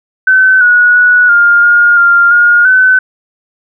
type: tone with pitch steps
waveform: sine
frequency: 1524 / 1459 / 1469 / 1408 / 1421 / 1396 / 1426 / 1514 Hz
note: G6 / F#6 / F#6 / F6 / F6 / F6 / F6 / F#6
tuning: -49 / -25 / -13 / +14 / +30 / -1 / +36 / +39 cents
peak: -3 dBFS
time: 0.27-2.99 s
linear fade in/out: 5 ms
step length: 340 ms
effects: none